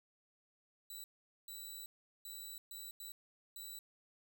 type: tone bursts at uneven times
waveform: 10% pulse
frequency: 3949 Hz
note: B7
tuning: 1 cent flat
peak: -39 dBFS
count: 6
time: 0.9-1.04 / 1.48-1.86 / 2.25-2.58 / 2.71-2.91 / 3-3.12 / 3.56-3.79 s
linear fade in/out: 2 ms
effects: none